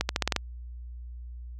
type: accelerating click train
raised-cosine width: 0.2 ms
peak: -7 dBFS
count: 7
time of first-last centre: 0.01-0.363 s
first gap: 81 ms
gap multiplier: 0.87
effects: added 60 Hz sine -38 dBFS peak until 1.59 s